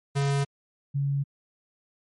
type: tone pair in turn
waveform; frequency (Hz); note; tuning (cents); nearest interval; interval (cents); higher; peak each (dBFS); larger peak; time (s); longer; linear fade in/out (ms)
square / sine; 140 / 140; C#3 / C#3; +18 / +18; unison; 0; neither; -23 / -23; neither; 0.15-0.45 / 0.94-1.24; neither; 20
effects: MP3 48 kbps